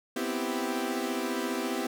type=chord; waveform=sawtooth; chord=C major seventh; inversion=third; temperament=equal; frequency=246.9 / 261.6 / 329.6 / 392 Hz; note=B3 / C4 / E4 / G4; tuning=0 / 0 / 0 / 0 cents; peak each=-31 dBFS; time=0.16-1.87 s; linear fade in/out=5 ms; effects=none